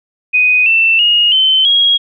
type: tone with pitch steps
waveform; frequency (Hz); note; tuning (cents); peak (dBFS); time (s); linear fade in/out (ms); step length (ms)
sine; 2495 / 2674 / 2866 / 3072 / 3292; D#7 / E7 / F7 / G7 / G#7; +4 / +24 / +44 / -36 / -16; -7; 0.33-1.98; 20; 330
effects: none